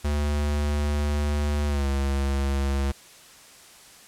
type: tone with pitch glide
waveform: square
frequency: 73.42 to 68.9 Hz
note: D2 to C#2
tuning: 0 to -10 cents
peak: -23 dBFS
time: 0.04-2.92 s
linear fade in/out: 10 ms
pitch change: -110 cents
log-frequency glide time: 1.67-1.87 s
effects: white hiss -49 dBFS RMS until 4.07 s + low-pass 10000 Hz 12 dB/octave